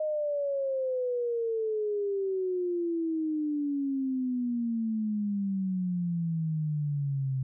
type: exponential sweep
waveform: sine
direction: down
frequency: 622.3 to 130.2 Hz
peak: -27 dBFS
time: 0-7.43 s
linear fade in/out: 5 ms
effects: none